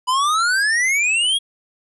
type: exponential sweep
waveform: square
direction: up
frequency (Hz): 987.8 to 3339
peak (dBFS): -16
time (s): 0.07-1.39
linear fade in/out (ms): 20
effects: resampled to 24000 Hz